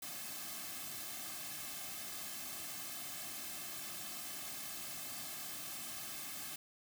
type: noise with comb filter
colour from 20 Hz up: white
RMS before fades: -45 dBFS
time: 0.02-6.56 s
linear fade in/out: 5 ms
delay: 2.1 ms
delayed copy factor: -0.95
effects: none